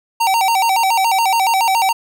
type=tone with vibrato; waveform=square; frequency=841 Hz; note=G#5; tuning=22 cents sharp; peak=-13 dBFS; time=0.2-1.93 s; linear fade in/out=10 ms; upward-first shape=square; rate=7.1 Hz; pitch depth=160 cents each way; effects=none